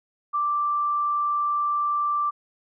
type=tone; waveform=sine; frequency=1174.7 Hz; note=D6; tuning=in tune; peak=-21 dBFS; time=0.33-2.31 s; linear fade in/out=20 ms; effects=none